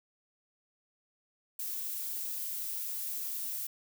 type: noise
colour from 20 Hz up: violet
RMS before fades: -37 dBFS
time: 1.59-3.67 s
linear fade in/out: 5 ms
effects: none